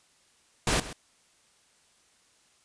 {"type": "noise with echo", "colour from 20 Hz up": "pink", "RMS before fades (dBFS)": -25, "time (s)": [0.67, 0.8], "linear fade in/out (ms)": 2, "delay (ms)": 130, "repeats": 1, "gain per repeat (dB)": -15, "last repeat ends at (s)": 0.93, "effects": ["white hiss -64 dBFS RMS until 2.64 s", "resampled to 22050 Hz"]}